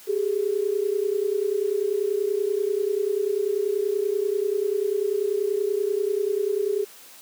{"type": "tone pair together", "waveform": "sine", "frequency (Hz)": [392, 422.3], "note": ["G4", "G#4"], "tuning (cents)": [0, 29], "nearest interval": "minor second", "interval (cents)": 129, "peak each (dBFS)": -24, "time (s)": [0.07, 6.85], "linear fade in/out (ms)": 20, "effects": ["white hiss -47 dBFS RMS until 7.21 s", "high-pass 200 Hz 12 dB/octave"]}